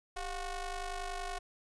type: ring-modulated tone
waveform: sawtooth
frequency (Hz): 369.3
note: F#4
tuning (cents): -3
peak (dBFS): -30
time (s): 0.16-1.39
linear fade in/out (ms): 10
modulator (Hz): 344
effects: resampled to 24000 Hz + 11-bit